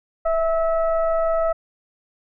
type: tone with frequency modulation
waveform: sine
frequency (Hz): 656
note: E5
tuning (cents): -9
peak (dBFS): -17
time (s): 0.25-1.53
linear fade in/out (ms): 10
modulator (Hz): 643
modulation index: 0.73
effects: none